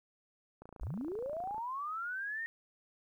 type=click train; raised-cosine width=1 ms; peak=-36 dBFS; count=28; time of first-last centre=0.62-1.581 s; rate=28.1 Hz
type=linear sweep; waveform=sine; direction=up; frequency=32.67 to 1864 Hz; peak=-36 dBFS; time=0.81-2.46 s; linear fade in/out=0 ms
effects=12-bit